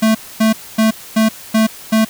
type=tone bursts; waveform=square; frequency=220.3 Hz; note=A3; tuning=2 cents sharp; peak=-10 dBFS; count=6; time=0.02-2.05 s; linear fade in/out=10 ms; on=130 ms; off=250 ms; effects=white hiss -35 dBFS RMS until 2.09 s